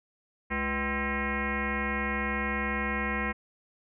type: tone with frequency modulation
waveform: sine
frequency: 1049 Hz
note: C6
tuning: 4 cents sharp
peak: -27 dBFS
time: 0.5-3.33 s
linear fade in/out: 20 ms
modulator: 279 Hz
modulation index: 4.4
effects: none